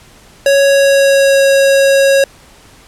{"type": "tone with pitch glide", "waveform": "square", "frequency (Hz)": [555, 548.6], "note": ["C#5", "C#5"], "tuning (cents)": [2, -18], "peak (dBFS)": -7, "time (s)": [0.46, 2.24], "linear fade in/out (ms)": 2, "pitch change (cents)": -20, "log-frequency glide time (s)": [0.65, 1.42], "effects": ["pink hiss -42 dBFS RMS until 2.87 s", "low-pass 11000 Hz 12 dB/octave"]}